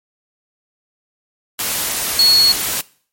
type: tone in noise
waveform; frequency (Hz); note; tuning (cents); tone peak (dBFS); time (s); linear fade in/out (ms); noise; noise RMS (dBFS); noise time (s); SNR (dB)
sine; 4345; C#8; -35; -8; 2.19-2.52; 2; white; -20; 1.59-2.81; +9
effects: noise-tail reverb RT60 0.5 s tail -22 dB re dry + MP3 64 kbps